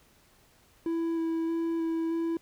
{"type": "tone with vibrato", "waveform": "triangle", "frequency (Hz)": 329.6, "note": "E4", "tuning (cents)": 0, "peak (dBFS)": -25, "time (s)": [0.86, 2.37], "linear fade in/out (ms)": 2, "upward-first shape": "square", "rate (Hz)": 1.6, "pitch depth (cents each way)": 10, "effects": ["pink hiss -62 dBFS RMS until 2.41 s"]}